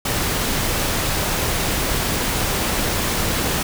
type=noise; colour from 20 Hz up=pink; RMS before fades=-21 dBFS; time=0.05-3.63 s; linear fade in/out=5 ms; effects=none